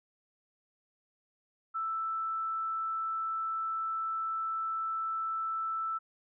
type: tone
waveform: sine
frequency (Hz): 1322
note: E6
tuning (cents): +5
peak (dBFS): -31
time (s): 1.74-5.99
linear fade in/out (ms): 20
effects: none